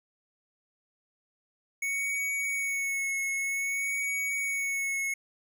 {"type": "tone with vibrato", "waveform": "square", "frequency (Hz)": 2217, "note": "C#7", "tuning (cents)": 0, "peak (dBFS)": -29, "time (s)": [1.82, 5.14], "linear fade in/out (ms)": 5, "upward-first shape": "sine", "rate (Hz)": 0.53, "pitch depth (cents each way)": 26, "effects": []}